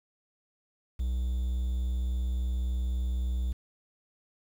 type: tone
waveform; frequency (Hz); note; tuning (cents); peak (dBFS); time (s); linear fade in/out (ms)
triangle; 61.74; B1; 0; -25; 0.99-3.53; 10
effects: 9-bit